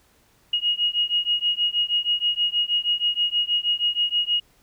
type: beating tone pair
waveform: sine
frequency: 2877 / 2883.3 Hz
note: F#7 / F#7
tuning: -49 / -45 cents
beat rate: 6.3 Hz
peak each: -23 / -23 dBFS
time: 0.53-4.4 s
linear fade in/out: 5 ms
effects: pink hiss -60 dBFS RMS until 4.62 s